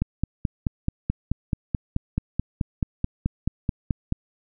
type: click train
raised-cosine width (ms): 5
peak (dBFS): -10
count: 20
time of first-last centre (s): 0.02-4.124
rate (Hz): 4.63
effects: none